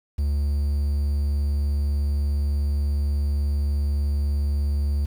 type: tone with quantisation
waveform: triangle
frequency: 71.7 Hz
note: D2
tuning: 41 cents flat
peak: -18 dBFS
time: 0.18-5.06 s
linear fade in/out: 10 ms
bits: 8
effects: none